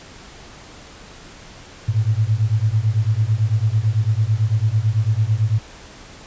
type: beating tone pair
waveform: sine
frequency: 104.3 / 113.3 Hz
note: G#2 / A#2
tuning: +8 / -49 cents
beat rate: 9 Hz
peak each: -18 dBFS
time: 1.88-5.59 s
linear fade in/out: 10 ms
effects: pink hiss -41 dBFS RMS until 6.26 s + resampled to 16000 Hz